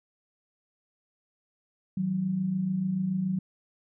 sine tone pair together, 161.3 / 188.26 Hz, E3 / F#3, -37 / +30 cents, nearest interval minor third, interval 267 cents, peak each -34 / -26 dBFS, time 1.97-3.39 s, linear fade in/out 5 ms, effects none

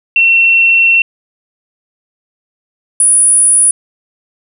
sine tone pair in turn, 2712 / 9788 Hz, E7 / D#9, +49 / -29 cents, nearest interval octave + minor seventh, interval 2222 cents, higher second, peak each -5 dBFS, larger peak neither, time 0.16-1.02 / 3-3.71 s, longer first, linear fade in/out 2 ms, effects none

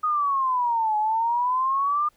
sine exponential two-way sweep, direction down then up, 1254 to 843 to 1214 Hz, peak -20 dBFS, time 0.03-2.09 s, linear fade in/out 10 ms, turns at 0.97 s, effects pink hiss -64 dBFS RMS until 2.16 s

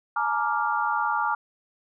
sine chord, Bb dominant seventh, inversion third, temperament equal with one note detuned, 852.5 / 932.3 / 1174.7 / 1396.9 Hz, Ab5 / Bb5 / D6 / F6, +45 / 0 / 0 / 0 cents, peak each -28 dBFS, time 0.16-1.35 s, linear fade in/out 5 ms, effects none

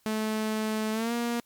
sawtooth tone with pitch glide, 217.1 to 236.7 Hz, A3 to A#3, -23 to +27 cents, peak -23 dBFS, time 0.06-1.4 s, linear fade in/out 0 ms, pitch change +150 cents, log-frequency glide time 0.92-1.13 s, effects white hiss -66 dBFS RMS until 1.45 s + MP3 96 kbps

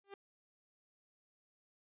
sawtooth tone with exponential growth, 397.6 Hz, G4, 25 cents sharp, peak -40 dBFS, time 0.04-0.14 s, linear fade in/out 2 ms, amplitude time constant 21 ms, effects resampled to 8000 Hz

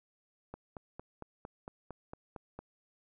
click train, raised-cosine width 1 ms, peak -29 dBFS, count 10, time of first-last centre 0.54-2.59 s, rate 4.39 Hz, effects none

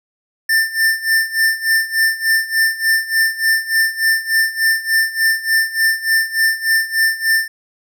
square tone with tremolo, 1789 Hz, A6, 28 cents sharp, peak -11 dBFS, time 0.49-7.48 s, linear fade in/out 5 ms, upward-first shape sine, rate 3.4 Hz, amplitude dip 85%, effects none

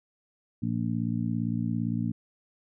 harmonic tone, 57.6 Hz, A#1, 20 cents flat, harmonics 2 / 3 / 4 / 5, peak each -31 / -32 / -30 / -36 dBFS, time 0.62-2.12 s, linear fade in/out 10 ms, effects none

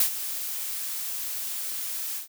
blue noise with ADSR envelope, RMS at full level -20 dBFS, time 0-2.28 s, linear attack 3 ms, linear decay 93 ms, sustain -12 dB, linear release 120 ms, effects none

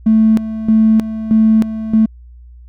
triangle tone with tremolo, 220 Hz, A3, in tune, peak -3 dBFS, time 0.06-2.06 s, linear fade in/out 10 ms, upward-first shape square, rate 1.6 Hz, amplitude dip 80%, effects tanh soft clip ceiling -4 dBFS + added 60 Hz sine -35 dBFS peak until 2.68 s

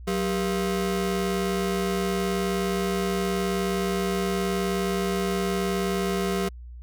35% pulse ring-modulated tone, 291.1 Hz, D4, 15 cents flat, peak -19 dBFS, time 0.07-6.49 s, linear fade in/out 10 ms, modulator 106 Hz, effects added 60 Hz sine -38 dBFS peak until 6.82 s

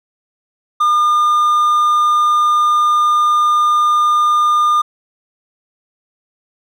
triangle tone, 1209 Hz, D6, 50 cents sharp, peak -8 dBFS, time 0.8-4.82 s, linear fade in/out 10 ms, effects none

